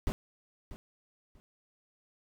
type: noise with echo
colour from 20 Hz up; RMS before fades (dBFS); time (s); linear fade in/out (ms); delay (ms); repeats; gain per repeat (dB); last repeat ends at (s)
brown; -30; 0.07-0.12; 0; 640; 2; -14; 1.4
effects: none